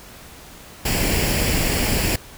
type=noise with comb filter; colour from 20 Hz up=pink; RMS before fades=-20 dBFS; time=0.85-2.16 s; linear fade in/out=5 ms; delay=0.4 ms; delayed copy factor=+0.55; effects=pink hiss -42 dBFS RMS until 2.37 s